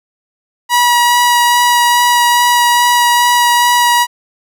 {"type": "tone with vibrato", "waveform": "sawtooth", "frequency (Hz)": 965, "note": "B5", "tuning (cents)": -40, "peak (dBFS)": -4, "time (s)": [0.69, 4.07], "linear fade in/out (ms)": 50, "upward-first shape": "sine", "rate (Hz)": 2.4, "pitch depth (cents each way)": 9, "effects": []}